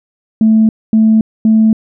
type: tone bursts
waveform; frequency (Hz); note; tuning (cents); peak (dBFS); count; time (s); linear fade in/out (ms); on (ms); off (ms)
sine; 220; A3; 0; -4; 3; 0.41-1.73; 2; 280; 240
effects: tanh soft clip ceiling -1 dBFS